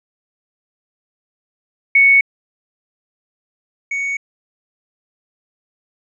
sine / triangle tone pair in turn, 2218 / 2228 Hz, C#7 / C#7, 0 / +8 cents, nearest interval unison, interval 8 cents, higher second, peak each -7 / -17 dBFS, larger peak first, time 1.95-2.21 / 3.91-4.17 s, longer neither, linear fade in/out 5 ms, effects resampled to 22050 Hz

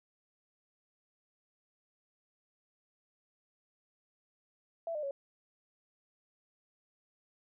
sine tone with pitch steps, 666 / 603 / 556 Hz, E5 / D5 / C#5, +18 / +46 / +5 cents, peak -34 dBFS, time 4.87-5.11 s, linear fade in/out 2 ms, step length 80 ms, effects none

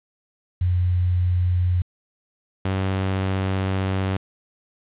sine / sawtooth tone pair in turn, 89.5 / 95.45 Hz, F2 / G2, +43 / -46 cents, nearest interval minor second, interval 111 cents, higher second, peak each -17 dBFS, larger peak neither, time 0.61-1.82 / 2.65-4.17 s, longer second, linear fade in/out 5 ms, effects resampled to 8000 Hz + 8-bit

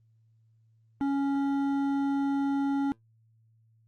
sine tone with hard clipping, 278 Hz, C#4, 5 cents sharp, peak -27 dBFS, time 1.01-2.92 s, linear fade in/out 0 ms, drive 9 dB, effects added 112 Hz sine -61 dBFS peak until 3.87 s + Opus 24 kbps

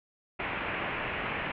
white low-pass noise, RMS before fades -34 dBFS, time 0.39-1.52 s, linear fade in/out 10 ms, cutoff 2700 Hz, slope 48 dB/octave, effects none

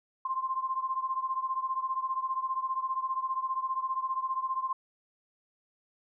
sine beating tone pair, 1046.5 / 1061.5 Hz, C6 / C6, 0 / +25 cents, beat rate 15 Hz, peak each -31 / -34 dBFS, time 0.25-4.73 s, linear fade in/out 5 ms, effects none

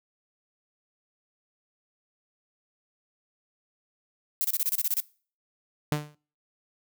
violet noise bursts, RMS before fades -26 dBFS, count 10, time 4.41-5.002 s, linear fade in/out 0 ms, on 34 ms, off 28 ms
sawtooth tone with exponential decay, 149.2 Hz, D3, 28 cents sharp, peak -17 dBFS, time 5.92-6.15 s, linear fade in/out 0 ms, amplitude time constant 50 ms
effects noise-tail reverb RT60 0.4 s tail -22 dB re dry

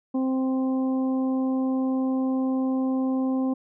harmonic tone, 261.6 Hz, C4, in tune, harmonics 1 / 2 / 3 / 4, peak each -22 / -33 / -38 / -41 dBFS, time 0.14-3.54 s, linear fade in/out 10 ms, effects none

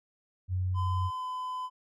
sine tone, 92 Hz, F#2, 9 cents flat, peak -27 dBFS, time 0.48-1.11 s, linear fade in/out 50 ms
triangle tone with pitch glide, 1019 to 1012.5 Hz, C6 to B5, -46 to +43 cents, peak -31 dBFS, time 0.74-1.7 s, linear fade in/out 50 ms, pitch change -11 cents, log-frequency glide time 1.15-1.26 s
effects none

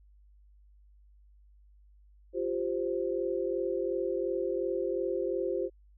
sine chord, F suspended second, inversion none, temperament equal, 349.2 / 392 / 523.3 Hz, F4 / G4 / C5, 0 / 0 / 0 cents, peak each -33 dBFS, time 2.33-5.7 s, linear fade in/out 50 ms, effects added 50 Hz sine -56 dBFS peak until 5.97 s

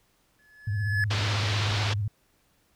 triangle tone with exponential growth, 1711 Hz, A6, 49 cents flat, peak -20 dBFS, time 0.39-1.04 s, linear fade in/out 1 ms, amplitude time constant 140 ms
sine tone with vibrato, 103.5 Hz, G#2, 5 cents flat, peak -25 dBFS, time 0.67-2.08 s, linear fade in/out 5 ms, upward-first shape triangle, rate 16 Hz, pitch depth 130 cents each way
white low-pass noise, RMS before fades -31 dBFS, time 1.1-1.94 s, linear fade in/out 10 ms, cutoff 4500 Hz, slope 24 dB/octave
effects pink hiss -67 dBFS RMS until 2.75 s

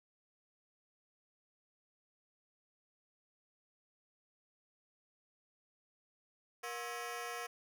15% pulse ring-modulated tone, 596 Hz, D5, 25 cents sharp, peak -31 dBFS, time 6.63-7.47 s, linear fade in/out 10 ms, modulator 122 Hz, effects none

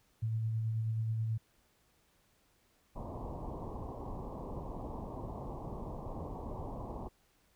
sine tone with tremolo, 111.5 Hz, A2, 23 cents sharp, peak -30 dBFS, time 0.22-1.38 s, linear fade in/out 10 ms, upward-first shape sine, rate 9.3 Hz, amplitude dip 25%
pink low-pass noise, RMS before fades -42 dBFS, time 2.95-7.09 s, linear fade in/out 20 ms, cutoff 1100 Hz, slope 96 dB/octave
effects pink hiss -71 dBFS RMS until 7.55 s

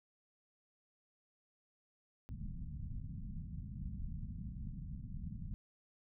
pink low-pass noise, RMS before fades -44 dBFS, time 2.29-5.54 s, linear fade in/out 0 ms, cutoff 220 Hz, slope 48 dB/octave, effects none

